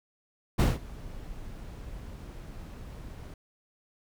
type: noise with ADSR envelope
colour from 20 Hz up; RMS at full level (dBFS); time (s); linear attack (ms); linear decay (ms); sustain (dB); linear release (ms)
brown; -18; 0.58-3.34; 20; 180; -24; 3
effects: none